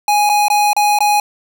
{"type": "tone with dropouts", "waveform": "square", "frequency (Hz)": 830.6, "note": "G#5", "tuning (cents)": 0, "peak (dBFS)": -11, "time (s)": [0.08, 1.2], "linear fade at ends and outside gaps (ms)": 2, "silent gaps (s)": [[0.293, 0.297], [0.483, 0.501], [0.732, 0.765], [0.988, 1.005]], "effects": []}